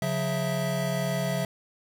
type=tone cluster; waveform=square; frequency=139.4 / 179.2 / 655 Hz; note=C#3 / F3 / E5; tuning=+10 / +45 / -11 cents; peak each=-31 dBFS; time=0.02-1.45 s; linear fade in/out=2 ms; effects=none